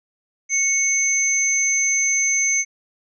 sine tone pair together, 2202 / 6228 Hz, C#7 / G8, -12 / -12 cents, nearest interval octave + tritone, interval 1800 cents, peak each -21 / -18 dBFS, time 0.49-2.65 s, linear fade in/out 50 ms, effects none

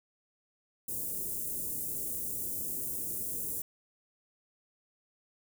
white band-stop noise, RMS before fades -36 dBFS, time 0.88-3.62 s, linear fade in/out 5 ms, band 460 to 8500 Hz, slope 24 dB/octave, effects none

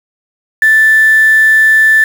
sine tone with quantisation, 1760 Hz, A6, in tune, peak -4 dBFS, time 0.62-2.04 s, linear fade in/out 2 ms, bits 4, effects none

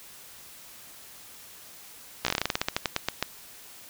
slowing click train, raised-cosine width 0.2 ms, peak -7 dBFS, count 18, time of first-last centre 2.25-3.226 s, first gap 15 ms, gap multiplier 1.15, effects white hiss -48 dBFS RMS until 3.89 s

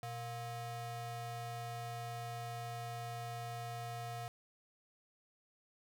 square ring-modulated tone, 293.7 Hz, D4, in tune, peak -39 dBFS, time 0.03-4.28 s, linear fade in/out 0 ms, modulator 414 Hz, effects none

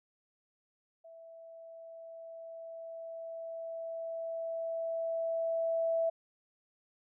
sine tone with level ramp, 659.3 Hz, E5, in tune, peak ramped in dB -50 to -27 dBFS, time 1.04-6.1 s, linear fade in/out 10 ms, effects none

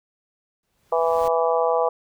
pink noise with exponential growth, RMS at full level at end -37 dBFS, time 0.63-1.28 s, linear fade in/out 2 ms, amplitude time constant 140 ms
harmonic tone, 165.1 Hz, E3, 3 cents sharp, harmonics 3 / 4 / 5 / 6 / 7, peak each -21 / -23 / -25 / -27 / -28 dBFS, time 0.92-1.89 s, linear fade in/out 5 ms
effects none

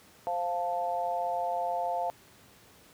sine chord, F major, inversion second, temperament equal, 523.3 / 698.5 / 880 Hz, C5 / F5 / A5, 0 / 0 / 0 cents, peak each -36 / -30 / -34 dBFS, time 0.27-2.1 s, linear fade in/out 0 ms, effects pink hiss -57 dBFS RMS until 2.93 s + high-pass 80 Hz 12 dB/octave

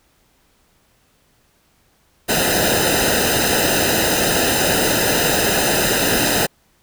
pink noise with comb filter, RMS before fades -17 dBFS, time 2.28-6.47 s, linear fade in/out 20 ms, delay 0.89 ms, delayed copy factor -0.85, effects pink hiss -59 dBFS RMS until 6.82 s

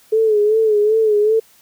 sine tone with vibrato, 429.9 Hz, A4, 40 cents flat, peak -11 dBFS, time 0.12-1.4 s, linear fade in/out 10 ms, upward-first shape sine, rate 2.6 Hz, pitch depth 66 cents each way, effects white hiss -51 dBFS RMS until 1.61 s

